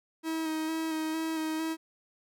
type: tone with vibrato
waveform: 45% pulse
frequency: 318.6 Hz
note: D#4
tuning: 41 cents sharp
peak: -30 dBFS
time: 0.23-1.77 s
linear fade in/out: 50 ms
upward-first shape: square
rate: 2.2 Hz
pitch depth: 18 cents each way
effects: none